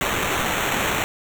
white noise with sample-and-hold, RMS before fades -23 dBFS, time 0.01-1.04 s, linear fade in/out 0 ms, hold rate 4900 Hz, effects none

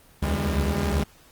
sawtooth tone cluster, 70.1 / 72.7 / 80.8 / 201.6 Hz, C#2 / D2 / E2 / G3, +20 / -17 / -34 / +49 cents, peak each -24 dBFS, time 0.22-1.04 s, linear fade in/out 10 ms, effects pink hiss -54 dBFS RMS until 1.31 s + Opus 24 kbps

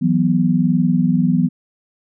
sine chord, E suspended second, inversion none, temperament equal, 164.81 / 185 / 246.9 Hz, E3 / F#3 / B3, 0 / 0 / 0 cents, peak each -17 dBFS, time 0.01-1.49 s, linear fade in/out 20 ms, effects none

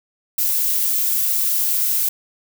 violet noise, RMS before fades -19 dBFS, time 0.38-2.09 s, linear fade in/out 5 ms, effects none

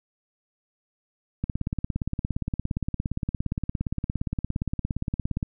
click train, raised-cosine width 5 ms, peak -14 dBFS, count 70, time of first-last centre 1.44-5.428 s, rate 17.3 Hz, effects none

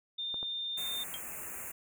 sine tone, 3614 Hz, A7, 46 cents sharp, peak -34 dBFS, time 0.18-1.04 s, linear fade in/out 10 ms
clicks, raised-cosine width 1 ms, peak -31 dBFS, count 2, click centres 0.343 / 0.429 s
white band-stop noise, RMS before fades -42 dBFS, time 0.77-1.72 s, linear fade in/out 10 ms, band 2700 to 6600 Hz, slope 96 dB/octave
sine tone with exponential decay, 3200 Hz, G7, 35 cents sharp, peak -34 dBFS, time 1.14-1.22 s, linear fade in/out 0 ms, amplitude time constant 16 ms
effects none

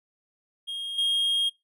triangle tone with level steps, 3246 Hz, G#7, 40 cents flat, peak -29 / -20 dBFS, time 0.67-1.5 s, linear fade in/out 20 ms, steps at 0.98 s, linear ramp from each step 5 ms, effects noise-tail reverb RT60 0.2 s tail -25 dB re dry

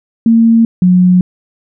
sine tone pair in turn, 228.3 / 181.2 Hz, A#3 / F#3, -36 / -36 cents, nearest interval major third, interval 400 cents, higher first, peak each -4 dBFS, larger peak neither, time 0.26-0.65 / 0.82-1.21 s, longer neither, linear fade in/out 2 ms, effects none

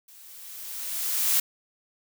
blue noise with level ramp, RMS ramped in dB -51 to -21 dBFS, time 0.08-1.4 s, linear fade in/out 5 ms, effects none

